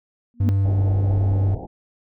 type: tone with exponential growth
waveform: sine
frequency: 237.8 Hz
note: A#3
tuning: 35 cents sharp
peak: -16 dBFS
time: 0.34-0.49 s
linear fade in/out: 0 ms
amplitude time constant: 31 ms
type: tone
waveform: triangle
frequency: 98 Hz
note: G2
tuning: in tune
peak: -14 dBFS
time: 0.4-1.55 s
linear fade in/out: 5 ms
type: low-pass noise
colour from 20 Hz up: pink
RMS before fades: -31 dBFS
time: 0.64-1.67 s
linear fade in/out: 20 ms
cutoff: 850 Hz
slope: 96 dB/octave
effects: none

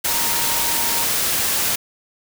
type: tone in noise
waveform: sine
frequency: 930 Hz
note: A#5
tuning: 4 cents flat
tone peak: -29 dBFS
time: 0.07-1.05 s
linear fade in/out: 10 ms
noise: white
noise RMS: -20 dBFS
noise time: 0.04-1.76 s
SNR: -12 dB
effects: none

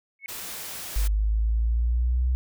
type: tone with exponential growth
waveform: sine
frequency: 2200 Hz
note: C#7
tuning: 14 cents flat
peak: -28 dBFS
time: 0.19-0.26 s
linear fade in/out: 1 ms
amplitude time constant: 15 ms
type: noise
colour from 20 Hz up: white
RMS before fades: -36 dBFS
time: 0.28-1.08 s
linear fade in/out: 10 ms
type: linear sweep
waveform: sine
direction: up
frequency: 49.89 to 63.5 Hz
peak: -20 dBFS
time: 0.96-2.35 s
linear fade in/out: 0 ms
effects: none

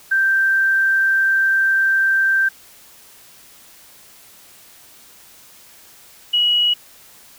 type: tone pair in turn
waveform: sine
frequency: 1568 / 2914 Hz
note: G6 / F#7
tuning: 0 / -27 cents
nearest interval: major seventh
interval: 1073 cents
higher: second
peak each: -13 / -13 dBFS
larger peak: neither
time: 0.11-2.49 / 6.33-6.74 s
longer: first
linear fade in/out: 10 ms
effects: white hiss -46 dBFS RMS until 7.38 s

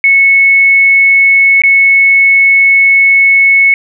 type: tone with dropouts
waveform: sine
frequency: 2202 Hz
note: C#7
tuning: 12 cents flat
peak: -3 dBFS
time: 0.04-3.74 s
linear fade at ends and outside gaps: 1 ms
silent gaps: 1.619-1.636 s
effects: none

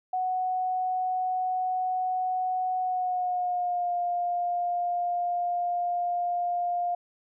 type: tone with pitch glide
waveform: sine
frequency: 740 to 704.5 Hz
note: F#5 to F5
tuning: 0 to +15 cents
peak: -25 dBFS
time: 0.13-6.95 s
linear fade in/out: 5 ms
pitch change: -85 cents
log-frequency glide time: 2.8-3.94 s
effects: none

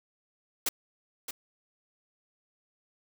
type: noise with echo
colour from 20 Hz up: white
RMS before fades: -28 dBFS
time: 0.66-0.69 s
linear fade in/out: 5 ms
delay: 620 ms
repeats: 1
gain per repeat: -9 dB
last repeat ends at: 1.31 s
effects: none

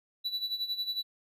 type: tone with tremolo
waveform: triangle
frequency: 3951 Hz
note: B7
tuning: in tune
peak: -27 dBFS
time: 0.24-1.03 s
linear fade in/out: 20 ms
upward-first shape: sine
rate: 11 Hz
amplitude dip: 75%
effects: none

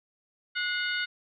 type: harmonic tone with a mistuned harmonic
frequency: 730 Hz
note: F#5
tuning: 24 cents flat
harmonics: 2 / 3 / 4 / 5 / 6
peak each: -30 / -34 / -36 / -38 / -40 dBFS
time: 0.55-1.06 s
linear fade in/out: 20 ms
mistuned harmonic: 3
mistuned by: -69 cents
effects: none

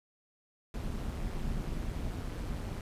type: noise with amplitude modulation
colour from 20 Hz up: brown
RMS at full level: -33 dBFS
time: 0.74-2.81 s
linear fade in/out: 2 ms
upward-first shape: sine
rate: 180 Hz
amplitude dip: 65%
effects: resampled to 32000 Hz

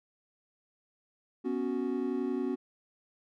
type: chord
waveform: triangle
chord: B suspended second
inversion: none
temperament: just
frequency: 246.9 / 277.8 / 370.4 Hz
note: B3 / C#4 / F#4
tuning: 0 / +4 / +2 cents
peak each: -32 dBFS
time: 1.44-2.56 s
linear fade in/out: 20 ms
effects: none

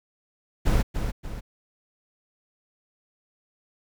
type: noise with echo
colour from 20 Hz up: brown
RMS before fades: -20 dBFS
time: 0.65-0.83 s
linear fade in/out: 20 ms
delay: 290 ms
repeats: 2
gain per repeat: -7 dB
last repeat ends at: 1.41 s
effects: none

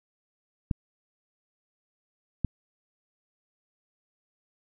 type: clicks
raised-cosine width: 5 ms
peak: -13 dBFS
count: 2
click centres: 0.712 / 2.447 s
effects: none

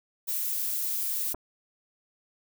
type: noise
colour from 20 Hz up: violet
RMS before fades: -30 dBFS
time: 0.27-1.34 s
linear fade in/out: 20 ms
type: clicks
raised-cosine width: 1 ms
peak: -23 dBFS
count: 2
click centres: 1.344 / 1.347 s
effects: none

